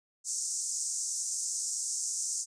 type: band-pass noise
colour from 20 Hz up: pink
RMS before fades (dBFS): -34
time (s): 0.24-2.46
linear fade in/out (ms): 50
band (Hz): 5900 to 8800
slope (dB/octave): 48
effects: resampled to 22050 Hz